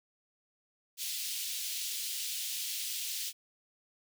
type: high-pass noise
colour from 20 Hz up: pink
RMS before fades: -37 dBFS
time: 0.97-3.33 s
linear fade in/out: 50 ms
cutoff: 3000 Hz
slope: 24 dB/octave
effects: none